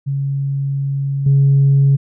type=tone with level steps; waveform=sine; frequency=138.5 Hz; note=C#3; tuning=1 cent flat; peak=-16 / -7 dBFS; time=0.06-1.97 s; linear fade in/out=20 ms; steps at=1.26 s; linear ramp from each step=5 ms; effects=tanh soft clip ceiling -5 dBFS

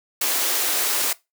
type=high-pass noise; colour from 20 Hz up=white; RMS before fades=-22 dBFS; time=0.21-1.13 s; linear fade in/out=5 ms; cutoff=270 Hz; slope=48 dB/octave; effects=noise-tail reverb RT60 0.2 s tail -20 dB re dry

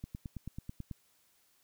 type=click train; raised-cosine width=5 ms; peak=-28 dBFS; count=9; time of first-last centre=0.04-0.912 s; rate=9.17 Hz; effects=white hiss -70 dBFS RMS until 1.63 s

